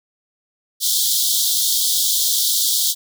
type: high-pass noise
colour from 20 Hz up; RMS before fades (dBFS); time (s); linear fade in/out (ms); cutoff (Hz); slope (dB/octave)
pink; -18; 0.8-2.95; 50; 3300; 96
effects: none